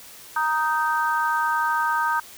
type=chord; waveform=sine; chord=Eb major; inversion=second; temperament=just; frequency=933.4 / 1244.5 / 1555.6 Hz; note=Bb5 / Eb6 / G6; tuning=+2 / 0 / -14 cents; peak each=-23 / -25 / -25 dBFS; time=0.36-2.2 s; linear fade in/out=5 ms; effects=white hiss -44 dBFS RMS until 2.37 s